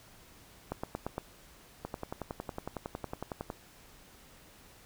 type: two click trains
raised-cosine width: 1 ms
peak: -20 / -22 dBFS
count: 5 / 19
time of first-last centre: 0.72-1.181 / 1.85-3.501 s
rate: 8.68 / 10.9 Hz
effects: pink hiss -57 dBFS RMS until 4.85 s